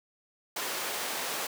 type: high-pass noise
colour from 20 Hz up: pink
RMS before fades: -34 dBFS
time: 0.56-1.47 s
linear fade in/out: 5 ms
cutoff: 490 Hz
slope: 12 dB/octave
effects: none